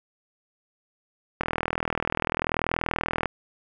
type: click train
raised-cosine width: 0.5 ms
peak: -9 dBFS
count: 76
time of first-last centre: 1.41-3.257 s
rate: 40.6 Hz
effects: none